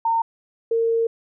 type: tone pair in turn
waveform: sine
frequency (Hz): 913 / 457.6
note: A#5 / A#4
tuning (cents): -36 / -32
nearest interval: octave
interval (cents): 1196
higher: first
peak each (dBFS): -17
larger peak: neither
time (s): 0.05-0.22 / 0.71-1.07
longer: second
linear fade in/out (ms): 5
effects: none